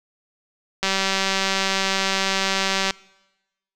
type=click train; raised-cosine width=0.2 ms; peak=-4 dBFS; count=402; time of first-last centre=0.83-2.908 s; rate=193 Hz; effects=noise-tail reverb RT60 1.0 s tail -23 dB re dry